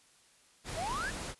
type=noise; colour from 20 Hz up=pink; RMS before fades=-40 dBFS; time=0.64-1.35 s; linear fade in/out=50 ms
type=exponential sweep; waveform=triangle; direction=up; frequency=609 to 1837 Hz; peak=-32 dBFS; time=0.76-1.11 s; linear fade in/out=20 ms
effects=white hiss -64 dBFS RMS until 1.39 s + resampled to 24000 Hz